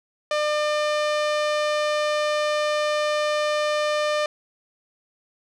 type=tone with low-pass filter; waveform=sawtooth; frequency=600 Hz; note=D5; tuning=37 cents sharp; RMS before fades=-23 dBFS; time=0.31-4.26 s; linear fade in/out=2 ms; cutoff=5600 Hz; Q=0.71; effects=none